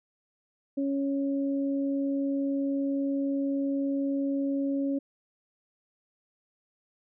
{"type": "tone pair together", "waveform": "sine", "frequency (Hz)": [277.2, 553.4], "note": ["C#4", "C#5"], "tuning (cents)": [0, -3], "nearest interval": "octave", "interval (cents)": 1197, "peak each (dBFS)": [-26, -35], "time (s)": [0.77, 4.99], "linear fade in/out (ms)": 10, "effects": []}